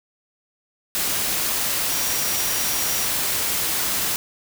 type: tone in noise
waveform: sine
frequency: 5710 Hz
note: F8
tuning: 37 cents sharp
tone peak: -30 dBFS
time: 1.9-3.05 s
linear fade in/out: 0 ms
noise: white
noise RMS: -23 dBFS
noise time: 0.95-4.16 s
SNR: -10 dB
effects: none